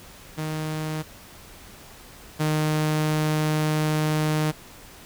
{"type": "tone pair in turn", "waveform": "sawtooth", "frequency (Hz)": [155.56, 153.95], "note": ["D#3", "D#3"], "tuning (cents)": [0, -18], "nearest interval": "unison", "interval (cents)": 18, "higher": "first", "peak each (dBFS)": [-23, -17], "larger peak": "second", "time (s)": [[0.37, 1.03], [2.39, 4.52]], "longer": "second", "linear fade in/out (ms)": 20, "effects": ["pink hiss -46 dBFS RMS until 5.05 s"]}